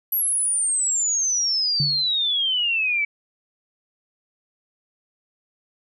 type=exponential sweep; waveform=sine; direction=down; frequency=11840 to 2270 Hz; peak=-19 dBFS; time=0.12-3.05 s; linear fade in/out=5 ms
type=tone with exponential decay; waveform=sine; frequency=146.4 Hz; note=D3; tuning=5 cents flat; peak=-19 dBFS; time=1.8-2.11 s; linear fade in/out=2 ms; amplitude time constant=67 ms
effects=none